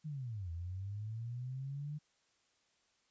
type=linear two-way sweep; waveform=sine; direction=down then up; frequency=158.7 to 82 to 151.4 Hz; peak=-39 dBFS; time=0.04-1.99 s; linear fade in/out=20 ms; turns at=0.51 s; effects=white hiss -75 dBFS RMS until 3.1 s + resampled to 16000 Hz